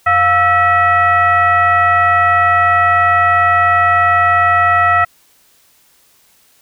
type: tone with frequency modulation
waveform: sine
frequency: 1318.5 Hz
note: E6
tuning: in tune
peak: -8 dBFS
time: 0.06-5.05 s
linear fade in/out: 10 ms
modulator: 613 Hz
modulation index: 1.1
effects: white hiss -52 dBFS RMS until 6.61 s